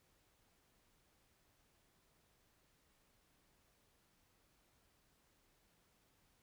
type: silence
effects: pink hiss -75 dBFS RMS until 6.42 s